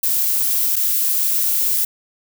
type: noise with dropouts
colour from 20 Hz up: violet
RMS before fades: -18 dBFS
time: 0.03-1.85 s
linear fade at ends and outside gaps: 5 ms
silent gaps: 0.758-0.763 s
effects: none